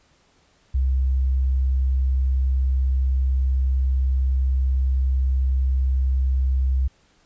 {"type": "tone", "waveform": "sine", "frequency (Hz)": 65.41, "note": "C2", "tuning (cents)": 0, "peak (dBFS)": -17, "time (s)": [0.74, 6.88], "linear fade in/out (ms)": 10, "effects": ["pink hiss -60 dBFS RMS until 7.25 s", "resampled to 16000 Hz"]}